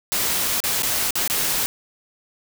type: noise with dropouts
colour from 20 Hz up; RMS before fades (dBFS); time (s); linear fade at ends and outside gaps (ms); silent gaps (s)
white; -22; 0.12-1.66; 0; 0.603-0.639 / 0.822-0.832 / 1.107-1.155 / 1.277-1.299
effects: none